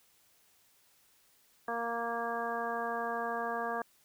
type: harmonic tone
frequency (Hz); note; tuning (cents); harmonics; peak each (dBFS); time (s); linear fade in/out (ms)
233.1; A#3; 0; 1 / 2 / 3 / 4 / 5 / 6 / 7; -44 / -39 / -37 / -41 / -39 / -52 / -40; 1.68-3.82; 2
effects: white hiss -67 dBFS RMS until 4.04 s